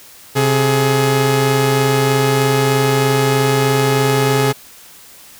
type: tone pair together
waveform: sawtooth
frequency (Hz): 132.73 / 421.4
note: C3 / G#4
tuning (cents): +25 / +25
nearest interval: octave + minor sixth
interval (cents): 2000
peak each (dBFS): -11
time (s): 0.35-4.53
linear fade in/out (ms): 20
effects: white hiss -41 dBFS RMS until 5.39 s